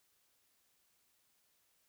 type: silence
effects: white hiss -75 dBFS RMS until 1.88 s